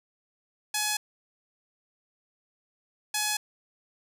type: tone pair in turn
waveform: 5% pulse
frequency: 845 / 845 Hz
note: G#5 / G#5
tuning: +30 / +30 cents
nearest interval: unison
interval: 0 cents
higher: neither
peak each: -14 dBFS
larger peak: neither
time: 0.74-0.97 / 3.14-3.37 s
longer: neither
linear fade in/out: 5 ms
effects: none